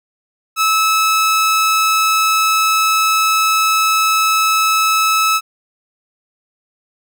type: tone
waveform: sawtooth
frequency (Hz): 1300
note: E6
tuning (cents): -24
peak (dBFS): -8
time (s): 0.56-5.41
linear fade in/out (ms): 50
effects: none